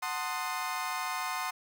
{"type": "chord", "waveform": "30% pulse", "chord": "F# diminished seventh", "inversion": "none", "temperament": "equal with one note detuned", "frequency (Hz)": [740, 893.3, 1046.5, 1244.5], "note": ["F#5", "A5", "C6", "Eb6"], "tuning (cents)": [0, 26, 0, 0], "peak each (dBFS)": [-36, -37, -33, -36], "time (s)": [0.02, 1.51], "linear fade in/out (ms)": 10, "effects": []}